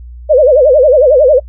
sine tone with vibrato, 554.4 Hz, C#5, in tune, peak -3 dBFS, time 0.29-1.4 s, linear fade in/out 20 ms, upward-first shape sine, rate 11 Hz, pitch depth 210 cents each way, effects noise-tail reverb RT60 0.1 s tail -25 dB re dry + added 60 Hz sine -27 dBFS peak until 1.48 s

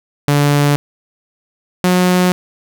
sawtooth tone pair in turn, 144.6 / 181.15 Hz, D3 / F#3, -27 / -36 cents, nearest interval major third, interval 391 cents, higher second, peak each -6 dBFS, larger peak neither, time 0.28-0.76 / 1.84-2.32 s, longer neither, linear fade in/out 0 ms, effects none

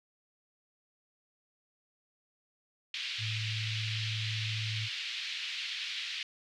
pink band-pass noise, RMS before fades -38 dBFS, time 2.94-6.23 s, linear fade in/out 2 ms, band 2400 to 4100 Hz, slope 24 dB/octave
sine tone, 109.3 Hz, A2, 11 cents flat, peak -34 dBFS, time 3.18-4.89 s, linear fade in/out 50 ms
effects none

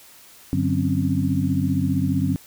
sine tone cluster, 97 / 146.7 / 186.9 / 257.9 / 273.1 Hz, G2 / D3 / F#3 / C4 / C#4, -18 / -2 / +18 / -25 / -26 cents, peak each -25 dBFS, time 0.53-2.36 s, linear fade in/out 0 ms, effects white hiss -48 dBFS RMS until 2.46 s

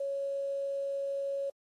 sine tone with quantisation, 554.4 Hz, C#5, in tune, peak -31 dBFS, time 0-1.5 s, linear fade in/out 5 ms, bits 10, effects AAC 32 kbps

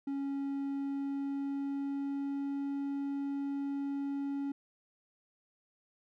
triangle tone with pitch glide, 277.2 to 279.5 Hz, C#4 to C#4, 0 to +14 cents, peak -31 dBFS, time 0.07-4.52 s, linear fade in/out 5 ms, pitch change +14 cents, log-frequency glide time 0.68-2.7 s, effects none

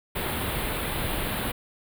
pink band-stop noise, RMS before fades -29 dBFS, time 0.15-1.52 s, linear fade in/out 10 ms, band 4000 to 9200 Hz, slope 48 dB/octave, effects none

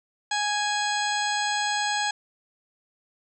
harmonic tone with a mistuned harmonic, 830.6 Hz, G#5, in tune, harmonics 1 / 2 / 3 / 4 / 5 / 6 / 8 / 9, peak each -27 / -29 / -36 / -33 / -34 / -38 / -36 / -37 dBFS, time 0.31-2.11 s, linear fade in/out 5 ms, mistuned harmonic 9, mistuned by +72 cents, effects none

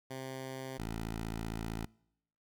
10% pulse tone pair in turn, 131.9 / 55.46 Hz, C3 / A1, +14 / +14 cents, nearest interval octave + minor third, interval 1500 cents, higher first, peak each -32 / -29 dBFS, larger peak second, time 0.1-0.78 / 0.78-1.86 s, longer second, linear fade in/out 10 ms, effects noise-tail reverb RT60 0.8 s tail -25 dB re dry

